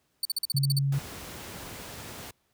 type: tone bursts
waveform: sawtooth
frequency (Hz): 4515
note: C#8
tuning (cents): +31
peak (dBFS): -23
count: 9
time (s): 0.23-0.788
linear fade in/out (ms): 2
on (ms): 22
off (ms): 45
type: tone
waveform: sine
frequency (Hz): 138.59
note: C#3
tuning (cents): 0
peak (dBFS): -23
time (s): 0.54-0.99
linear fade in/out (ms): 10
type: noise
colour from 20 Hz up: pink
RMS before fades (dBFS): -41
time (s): 0.92-2.31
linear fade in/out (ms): 5
effects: pink hiss -72 dBFS RMS until 2.53 s + high-pass 60 Hz 12 dB/octave